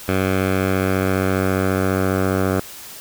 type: tone with low-pass filter sweep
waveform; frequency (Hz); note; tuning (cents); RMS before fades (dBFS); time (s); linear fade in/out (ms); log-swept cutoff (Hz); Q
10% pulse; 94.7; F#2; +41; -19; 0.08-2.6; 5; 2500 to 1300; 1.3
effects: white hiss -37 dBFS RMS until 3 s